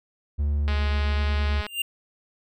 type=tone with vibrato; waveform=triangle; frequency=72.5 Hz; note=D2; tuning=22 cents flat; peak=-19 dBFS; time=0.38-1.62 s; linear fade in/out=20 ms; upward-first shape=sine; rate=1.3 Hz; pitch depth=9 cents each way
type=click train; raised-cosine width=0.3 ms; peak=-17 dBFS; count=207; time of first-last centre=0.68-1.666 s; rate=209 Hz
type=tone with exponential growth; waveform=square; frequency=2794 Hz; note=F7; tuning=in tune; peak=-21 dBFS; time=1.62-1.82 s; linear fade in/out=5 ms; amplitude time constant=43 ms
effects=none